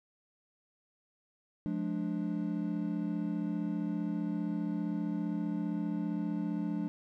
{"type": "chord", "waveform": "triangle", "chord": "D diminished", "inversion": "first", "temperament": "just", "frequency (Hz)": [176.2, 211.4, 293.7], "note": ["F3", "Ab3", "D4"], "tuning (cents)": [16, 31, 0], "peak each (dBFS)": -34, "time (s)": [1.66, 6.88], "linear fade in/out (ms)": 0, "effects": []}